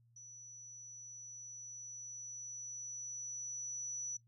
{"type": "tone with level ramp", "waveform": "sine", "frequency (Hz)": 5920, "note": "F#8", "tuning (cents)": 0, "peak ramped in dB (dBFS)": [-51, -38], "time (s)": [0.16, 4.17], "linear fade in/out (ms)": 5, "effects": ["noise-tail reverb RT60 0.1 s tail -18 dB re dry", "added 117 Hz sine -66 dBFS peak until 4.27 s"]}